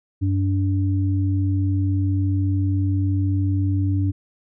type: tone pair together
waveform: sine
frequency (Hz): 96.5 / 289.4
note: G2 / D4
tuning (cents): -27 / -25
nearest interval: octave + perfect fifth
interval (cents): 1902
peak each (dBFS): -18 / -25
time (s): 0.21-4.12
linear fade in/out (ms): 20
effects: none